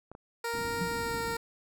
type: clicks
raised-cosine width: 1 ms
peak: -31 dBFS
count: 2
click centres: 0.116 / 0.151 s
type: tone with pitch glide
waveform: 15% pulse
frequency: 466.2 to 461.6 Hz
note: A#4 to A#4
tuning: 0 to -17 cents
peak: -25 dBFS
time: 0.44-1.37 s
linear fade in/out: 5 ms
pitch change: -17 cents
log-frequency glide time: 0.91-1.21 s
type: low-pass noise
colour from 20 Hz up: white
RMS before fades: -42 dBFS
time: 0.53-1.37 s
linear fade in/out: 10 ms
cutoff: 330 Hz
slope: 48 dB/octave
type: tone with exponential decay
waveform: sine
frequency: 176.3 Hz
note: F3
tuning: 17 cents sharp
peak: -28 dBFS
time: 0.81-0.96 s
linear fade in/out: 5 ms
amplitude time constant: 31 ms
effects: none